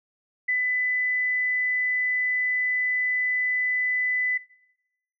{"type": "tone", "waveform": "sine", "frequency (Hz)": 2000, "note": "B6", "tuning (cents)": 21, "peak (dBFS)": -21, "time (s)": [0.48, 4.38], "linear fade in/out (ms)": 10, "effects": ["noise-tail reverb RT60 0.9 s tail -21 dB re dry"]}